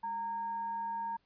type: tone with frequency modulation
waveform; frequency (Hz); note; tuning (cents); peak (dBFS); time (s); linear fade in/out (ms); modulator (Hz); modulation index
sine; 921; A#5; -21; -34; 0.03-1.17; 10; 718; 0.21
effects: pink hiss -75 dBFS RMS until 1.25 s + resampled to 11025 Hz